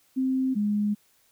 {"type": "tone pair in turn", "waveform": "sine", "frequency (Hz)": [261.6, 207.6], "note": ["C4", "G#3"], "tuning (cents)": [0, 0], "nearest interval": "major third", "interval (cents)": 400, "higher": "first", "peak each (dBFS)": -22, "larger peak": "neither", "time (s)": [[0.16, 0.55], [0.55, 0.95]], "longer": "second", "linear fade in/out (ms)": 20, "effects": ["white hiss -64 dBFS RMS until 1.31 s"]}